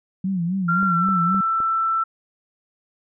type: tone with vibrato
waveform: sine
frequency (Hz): 180.7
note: F#3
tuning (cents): -41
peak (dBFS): -20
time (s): 0.24-1.41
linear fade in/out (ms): 5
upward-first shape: sine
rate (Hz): 3.8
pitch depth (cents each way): 130
type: tone with pitch glide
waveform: sine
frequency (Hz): 1380 to 1332.2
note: F6 to E6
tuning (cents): -21 to +18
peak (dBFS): -18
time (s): 0.68-2.04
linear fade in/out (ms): 10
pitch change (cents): -61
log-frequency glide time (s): 0.84-1.07
type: click train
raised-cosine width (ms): 2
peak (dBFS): -24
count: 4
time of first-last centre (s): 0.83-1.603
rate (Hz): 3.88
effects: none